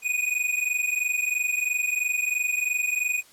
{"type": "tone pair together", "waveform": "square", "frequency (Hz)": [2466, 2489], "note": ["D#7", "D#7"], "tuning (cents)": [-16, 0], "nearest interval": "unison", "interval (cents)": 16, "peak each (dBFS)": -27, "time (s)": [0.02, 3.23], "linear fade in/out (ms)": 50, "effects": ["white hiss -54 dBFS RMS until 3.32 s", "low-pass 12000 Hz 12 dB/octave"]}